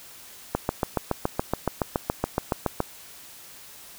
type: click train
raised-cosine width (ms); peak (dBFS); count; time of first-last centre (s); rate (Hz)
1; -8; 17; 0.55-2.804; 7.1
effects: white hiss -46 dBFS RMS until 3.98 s